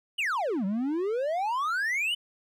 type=exponential two-way sweep; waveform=triangle; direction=down then up; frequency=3075 to 185 to 3061 Hz; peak=-24 dBFS; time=0.18-2.15 s; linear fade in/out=10 ms; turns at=0.65 s; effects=none